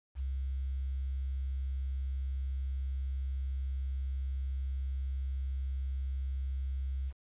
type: tone with quantisation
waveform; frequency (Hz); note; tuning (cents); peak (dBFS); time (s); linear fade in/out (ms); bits
sine; 66.5; C2; +29; -32; 0.15-7.13; 50; 10
effects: resampled to 8000 Hz